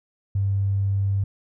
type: tone with tanh clipping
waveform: triangle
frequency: 98.6 Hz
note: G2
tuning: 11 cents sharp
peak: -19 dBFS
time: 0.35-1.24 s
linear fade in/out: 5 ms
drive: 3 dB
effects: none